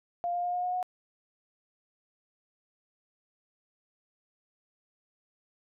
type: tone with pitch steps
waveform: sine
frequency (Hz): 698.5 / 704.6 / 710.7 / 716.9 / 723.1 / 729.4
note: F5 / F5 / F5 / F5 / F#5 / F#5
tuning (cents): 0 / +15 / +30 / +45 / -40 / -25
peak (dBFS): -28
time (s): 0.24-0.828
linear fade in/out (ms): 0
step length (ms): 98
effects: none